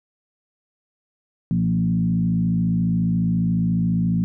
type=tone with frequency modulation; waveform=sine; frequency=174.61 Hz; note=F3; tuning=in tune; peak=-17 dBFS; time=1.51-4.24 s; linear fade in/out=0 ms; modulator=54.4 Hz; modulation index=0.99; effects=none